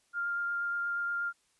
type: tone with vibrato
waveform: sine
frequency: 1400 Hz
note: F6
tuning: 4 cents sharp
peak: -30 dBFS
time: 0.13-1.33 s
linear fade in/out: 50 ms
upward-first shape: triangle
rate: 8.4 Hz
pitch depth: 11 cents each way
effects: white hiss -71 dBFS RMS until 1.59 s + resampled to 24000 Hz